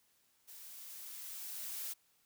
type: noise with level ramp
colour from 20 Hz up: blue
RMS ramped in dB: -53 to -41 dBFS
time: 0.47-1.94 s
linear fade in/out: 20 ms
effects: white hiss -73 dBFS RMS until 2.25 s